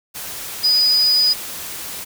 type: tone in noise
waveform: sine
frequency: 4956 Hz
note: D#8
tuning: 8 cents flat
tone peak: -12 dBFS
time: 0.63-1.34 s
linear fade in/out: 20 ms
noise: white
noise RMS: -30 dBFS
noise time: 0.14-2.05 s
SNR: +15 dB
effects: none